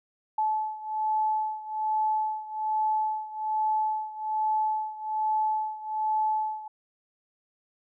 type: beating tone pair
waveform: sine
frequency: 864 / 865.2 Hz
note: A5 / A5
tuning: -32 / -29 cents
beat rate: 1.2 Hz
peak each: -27 / -30 dBFS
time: 0.38-6.68 s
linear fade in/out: 5 ms
effects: none

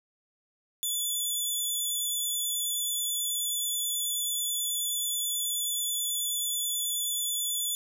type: tone with vibrato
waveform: 10% pulse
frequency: 3459 Hz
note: A7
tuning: 30 cents flat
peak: -21 dBFS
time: 0.83-7.75 s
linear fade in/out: 0 ms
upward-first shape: sine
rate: 9.3 Hz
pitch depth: 15 cents each way
effects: none

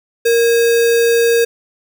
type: tone with sample-and-hold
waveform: sine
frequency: 466.2 Hz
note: A#4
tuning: in tune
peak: -9 dBFS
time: 0.25-1.45 s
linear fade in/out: 10 ms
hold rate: 2100 Hz
effects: none

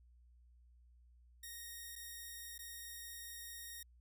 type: tone with dropouts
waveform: 5% pulse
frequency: 1864.7 Hz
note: A#6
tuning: in tune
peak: -37 dBFS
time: 1.43-3.83 s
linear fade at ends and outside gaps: 5 ms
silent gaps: 1.956-1.96 / 2.58-2.59 s
effects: added 60 Hz sine -62 dBFS peak until 4 s

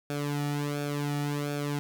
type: tone with flanger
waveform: sawtooth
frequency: 145.1 Hz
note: D3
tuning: 21 cents flat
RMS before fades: -31 dBFS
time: 0.1-1.79 s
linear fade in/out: 0 ms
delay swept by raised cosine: 1 to 1.93 ms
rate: 1.4 Hz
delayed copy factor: -0.75
effects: none

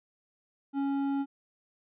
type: tone with hard clipping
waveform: sine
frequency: 277.2 Hz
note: C#4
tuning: in tune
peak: -29 dBFS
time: 0.73-1.26 s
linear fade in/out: 50 ms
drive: 8 dB
effects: resampled to 8000 Hz

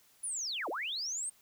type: linear two-way sweep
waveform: sine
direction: down then up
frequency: 10280 to 282.6 to 8780 Hz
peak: -34 dBFS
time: 0.23-1.3 s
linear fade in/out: 10 ms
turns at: 0.69 s
effects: white hiss -65 dBFS RMS until 1.41 s

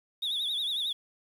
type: tone with vibrato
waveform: sine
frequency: 3580 Hz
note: A7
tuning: 29 cents sharp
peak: -26 dBFS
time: 0.22-0.93 s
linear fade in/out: 10 ms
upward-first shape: triangle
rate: 11 Hz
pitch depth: 140 cents each way
effects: tanh soft clip ceiling -27 dBFS + 9-bit

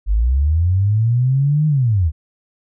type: linear two-way sweep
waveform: sine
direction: up then down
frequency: 47.11 to 155.56 to 71.6 Hz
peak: -12 dBFS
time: 0.06-2.12 s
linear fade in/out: 50 ms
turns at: 1.67 s
effects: none

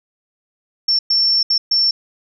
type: tone bursts at uneven times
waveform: sine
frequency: 5420 Hz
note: E8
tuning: 47 cents sharp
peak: -12 dBFS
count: 4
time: 0.88-0.99 / 1.1-1.43 / 1.5-1.58 / 1.71-1.91 s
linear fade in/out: 5 ms
effects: none

